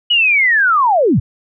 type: linear sweep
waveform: sine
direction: down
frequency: 2960 to 77.7 Hz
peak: -9 dBFS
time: 0.1-1.2 s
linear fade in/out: 10 ms
effects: none